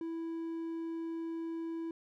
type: tone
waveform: triangle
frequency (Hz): 329.6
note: E4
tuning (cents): 0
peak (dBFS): -34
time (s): 0.01-1.91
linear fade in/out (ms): 2
effects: none